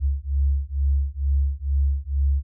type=beating tone pair; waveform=sine; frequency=68.4 / 70.6 Hz; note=C#2 / C#2; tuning=-23 / +32 cents; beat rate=2.2 Hz; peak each=-22 dBFS; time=0-2.43 s; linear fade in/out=50 ms; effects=none